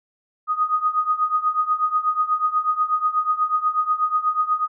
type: tone with tremolo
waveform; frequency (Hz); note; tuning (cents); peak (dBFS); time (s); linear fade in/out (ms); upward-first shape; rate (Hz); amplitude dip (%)
sine; 1244.5; D#6; 0; -14; 0.47-4.68; 50; triangle; 8.2; 90
effects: none